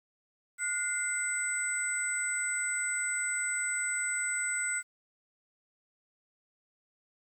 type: tone cluster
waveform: sine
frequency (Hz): 1445 / 2080 / 7980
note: F#6 / C7 / B8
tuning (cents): -41 / -11 / +17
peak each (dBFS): -34 / -35 / -33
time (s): 0.58-4.83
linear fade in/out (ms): 50
effects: 10-bit